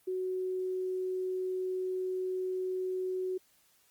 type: tone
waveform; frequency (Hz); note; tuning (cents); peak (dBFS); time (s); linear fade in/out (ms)
sine; 371.2; F#4; +6; -31; 0.07-3.38; 10
effects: white hiss -67 dBFS RMS until 3.9 s + Opus 32 kbps